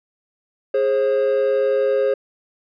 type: tone pair together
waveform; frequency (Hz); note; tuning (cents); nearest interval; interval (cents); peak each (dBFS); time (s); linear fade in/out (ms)
triangle; 415.3 / 535.6; G#4 / C5; 0 / +40; major third; 440; -17 / -15; 0.74-2.14; 5
effects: tanh soft clip ceiling -7 dBFS + resampled to 11025 Hz